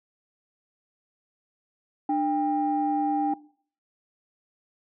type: tone pair together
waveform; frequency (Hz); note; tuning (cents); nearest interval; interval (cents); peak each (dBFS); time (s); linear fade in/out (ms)
sine; 298.4 / 796.6; D4 / G5; +28 / +28; octave + perfect fourth; 1700; -24; 2.09-3.34; 5
effects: noise-tail reverb RT60 0.5 s tail -21 dB re dry + tanh soft clip ceiling -15 dBFS